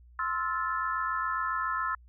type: chord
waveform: sine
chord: F major seventh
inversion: second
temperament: just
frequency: 1047.7 / 1309.6 / 1396.9 / 1746.1 Hz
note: C6 / E6 / F6 / A6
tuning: +2 / -12 / 0 / -14 cents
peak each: -33 / -31 / -37 / -36 dBFS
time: 0.19-1.95 s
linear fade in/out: 2 ms
effects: added 60 Hz sine -52 dBFS peak until 2.08 s